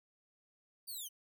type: linear sweep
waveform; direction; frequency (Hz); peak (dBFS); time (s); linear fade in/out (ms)
5% pulse; down; 4700 to 2960; -35; 0.87-1.09; 20
effects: none